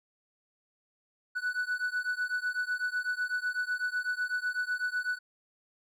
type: beating tone pair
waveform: triangle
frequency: 1480 / 1488 Hz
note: F#6 / F#6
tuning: 0 / +9 cents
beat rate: 8 Hz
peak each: -31 / -31 dBFS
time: 1.35-5.19 s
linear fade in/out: 20 ms
effects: none

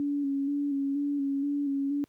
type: tone with vibrato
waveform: sine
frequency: 281.7 Hz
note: C#4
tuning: 28 cents sharp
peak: -26 dBFS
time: 0-2.04 s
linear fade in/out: 0 ms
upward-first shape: square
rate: 2.1 Hz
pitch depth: 29 cents each way
effects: pink hiss -70 dBFS RMS until 2.08 s + high-pass 80 Hz 12 dB/octave

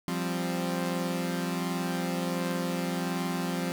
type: chord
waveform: sawtooth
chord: F suspended second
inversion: none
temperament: equal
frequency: 174.61 / 196 / 261.6 Hz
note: F3 / G3 / C4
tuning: 0 / 0 / 0 cents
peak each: -27 / -32 / -30 dBFS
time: 0.08-3.72 s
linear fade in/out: 0 ms
effects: 8-bit

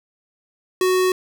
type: tone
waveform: square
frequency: 370 Hz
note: F#4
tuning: in tune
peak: -16 dBFS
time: 0.81-1.12 s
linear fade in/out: 2 ms
effects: none

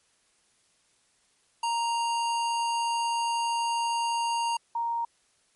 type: tone pair in turn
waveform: square / sine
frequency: 932.3 / 932.3 Hz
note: A#5 / A#5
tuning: 0 / 0 cents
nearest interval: unison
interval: 0 cents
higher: neither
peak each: -26 dBFS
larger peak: neither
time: 1.63-4.57 / 4.75-5.05 s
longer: first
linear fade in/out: 5 ms
effects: white hiss -67 dBFS RMS until 5.55 s + MP3 48 kbps

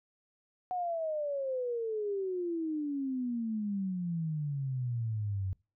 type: exponential sweep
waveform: sine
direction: down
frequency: 739 to 92.5 Hz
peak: -31 dBFS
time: 0.71-5.53 s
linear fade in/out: 0 ms
effects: noise-tail reverb RT60 0.3 s tail -23 dB re dry

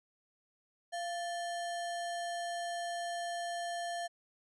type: tone with sample-and-hold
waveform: sine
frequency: 691 Hz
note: F5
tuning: 19 cents flat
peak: -35 dBFS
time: 0.92-4.08 s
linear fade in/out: 20 ms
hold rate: 2450 Hz
effects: resampled to 24000 Hz

